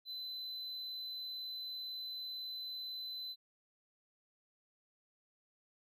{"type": "tone", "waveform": "triangle", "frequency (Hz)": 4029, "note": "B7", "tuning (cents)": 34, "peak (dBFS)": -40, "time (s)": [0.05, 3.36], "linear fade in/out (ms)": 50, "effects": []}